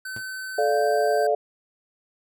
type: tone with pitch glide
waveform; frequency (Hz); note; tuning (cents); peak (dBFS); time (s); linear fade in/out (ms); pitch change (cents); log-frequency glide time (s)
square; 1526 to 1557.2; G6 to G6; -47 to -12; -32; 0.05-1.27; 5; +35; 0.55-0.74
type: tone with exponential decay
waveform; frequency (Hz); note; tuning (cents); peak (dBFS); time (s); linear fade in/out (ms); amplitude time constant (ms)
sawtooth; 114.3; A#2; -34; -31; 0.16-0.25; 5; 18
type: chord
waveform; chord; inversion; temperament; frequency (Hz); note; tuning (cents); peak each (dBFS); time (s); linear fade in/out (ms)
sine; D minor; second; equal with one note detuned; 434.9 / 587.3 / 698.5; A4 / D5 / F5; -20 / 0 / 0; -23; 0.58-1.35; 5
effects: none